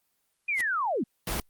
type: linear sweep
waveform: sine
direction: down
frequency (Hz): 2485 to 174.61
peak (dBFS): -25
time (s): 0.48-1.04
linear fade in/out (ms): 10
type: noise with exponential growth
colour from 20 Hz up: white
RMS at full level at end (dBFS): -29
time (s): 0.53-0.61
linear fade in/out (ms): 2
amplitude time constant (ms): 17
type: noise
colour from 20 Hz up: pink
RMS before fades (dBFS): -30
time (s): 1.27-1.4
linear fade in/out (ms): 2
effects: white hiss -74 dBFS RMS until 1.49 s + Opus 24 kbps